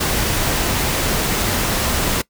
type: noise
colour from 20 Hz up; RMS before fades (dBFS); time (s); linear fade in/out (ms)
pink; -19; 0-2.22; 10
effects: noise-tail reverb RT60 0.1 s tail -21 dB re dry